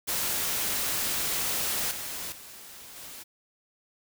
white noise with level steps, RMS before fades -29 / -36 / -46 / -43 dBFS, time 0.07-3.24 s, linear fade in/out 20 ms, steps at 1.91 / 2.32 / 2.96 s, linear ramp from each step 2 ms, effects none

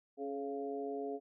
harmonic tone with a mistuned harmonic, 138.59 Hz, C#3, in tune, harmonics 2 / 3 / 4 / 5, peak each -43 / -39 / -50 / -44 dBFS, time 0.17-1.2 s, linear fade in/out 50 ms, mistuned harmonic 3, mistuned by +30 cents, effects none

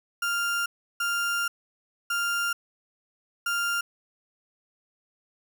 35% pulse tone bursts at uneven times, 1396.9 Hz, F6, in tune, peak -23 dBFS, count 4, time 0.22-0.66 / 1-1.48 / 2.1-2.53 / 3.46-3.81 s, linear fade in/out 5 ms, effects none

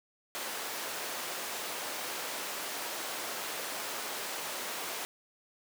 pink high-pass noise, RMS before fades -38 dBFS, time 0.35-5.05 s, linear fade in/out 0 ms, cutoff 490 Hz, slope 12 dB/octave, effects none

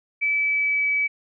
sine tone with pitch glide, 2305 to 2288 Hz, D7 to D7, -33 to -46 cents, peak -19 dBFS, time 0.21-1.08 s, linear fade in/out 20 ms, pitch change -13 cents, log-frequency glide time 0.33-0.88 s, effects none

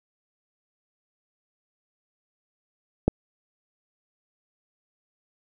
click, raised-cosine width 2 ms, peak -5 dBFS, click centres 3.08 s, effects none

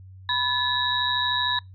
sine tone cluster, 989 / 1723 / 3766 / 3899 Hz, B5 / A6 / A#7 / B7, +2 / -37 / +17 / -23 cents, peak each -27 dBFS, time 0.29-1.59 s, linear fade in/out 2 ms, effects noise-tail reverb RT60 0.2 s tail -26 dB re dry + added 94 Hz sine -42 dBFS peak until 1.74 s

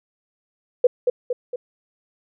sine tone with echo, 493.9 Hz, B4, in tune, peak -9 dBFS, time 0.84-0.87 s, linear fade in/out 5 ms, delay 230 ms, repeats 3, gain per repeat -5 dB, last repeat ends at 1.56 s, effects none

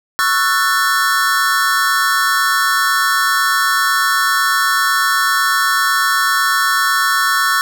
square chord, F# minor seventh, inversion second, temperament just, 1110 / 1332 / 1480 / 1776 Hz, C#6 / E6 / F#6 / A6, +2 / +18 / 0 / +16 cents, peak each -19 dBFS, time 0.19-7.61 s, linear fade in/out 0 ms, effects none

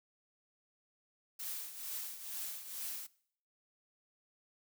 blue noise with tremolo, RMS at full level -40 dBFS, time 1.39-3.07 s, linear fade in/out 10 ms, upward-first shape triangle, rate 2.2 Hz, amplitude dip 70%, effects noise-tail reverb RT60 0.6 s tail -21 dB re dry

